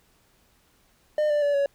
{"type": "tone with pitch steps", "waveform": "triangle", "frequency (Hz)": [605, 590.2, 575.7, 561.6], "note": ["D#5", "D5", "D5", "C#5"], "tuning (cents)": [-49, 8, -35, 22], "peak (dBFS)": -18, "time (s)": [1.18, 1.66], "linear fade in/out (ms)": 2, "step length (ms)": 120, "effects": ["pink hiss -63 dBFS RMS until 1.74 s"]}